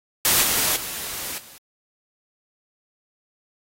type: noise with level steps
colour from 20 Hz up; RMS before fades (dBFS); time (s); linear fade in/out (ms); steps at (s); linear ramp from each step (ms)
white; -17 / -21 / -31 / -45; 0.25-1.58; 0; 0.43 / 0.76 / 1.38; 2
effects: AAC 48 kbps

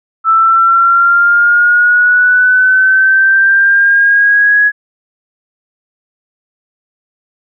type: linear sweep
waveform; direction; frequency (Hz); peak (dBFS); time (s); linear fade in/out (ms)
sine; up; 1318.5 to 1678; -5; 0.24-4.72; 50
effects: none

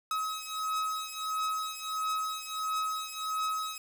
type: beating tone pair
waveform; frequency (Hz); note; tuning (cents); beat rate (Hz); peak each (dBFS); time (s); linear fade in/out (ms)
45% pulse; 1275 / 1276.5; D#6 / D#6; +42 / +44; 1.5; -34 / -35; 0.11-3.78; 2
effects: 9-bit

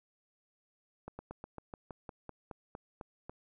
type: slowing click train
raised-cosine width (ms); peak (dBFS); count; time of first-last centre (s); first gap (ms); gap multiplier
1; -29; 13; 1.08-3.295; 110; 1.09
effects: none

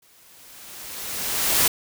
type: noise with exponential growth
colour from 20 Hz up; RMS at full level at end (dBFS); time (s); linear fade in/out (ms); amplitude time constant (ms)
white; -17; 0.02-1.68; 5; 360
effects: none

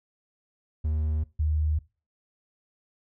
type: tone pair in turn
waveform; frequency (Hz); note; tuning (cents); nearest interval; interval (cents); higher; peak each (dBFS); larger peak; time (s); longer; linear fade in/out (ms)
triangle / sine; 77.1 / 76.8; D#2 / D#2; -15 / -22; unison; 7; first; -22; neither; 0.84-1.24 / 1.39-1.79; neither; 10
effects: noise-tail reverb RT60 0.3 s tail -20 dB re dry

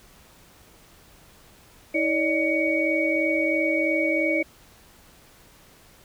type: tone cluster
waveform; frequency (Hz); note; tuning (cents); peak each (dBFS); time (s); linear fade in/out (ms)
sine; 320.4 / 569 / 612 / 2246; E4 / C#5 / D#5 / C#7; -49 / +45 / -29 / +22; -25 / -27 / -29 / -24; 1.94-4.43; 10
effects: pink hiss -53 dBFS RMS until 6.04 s

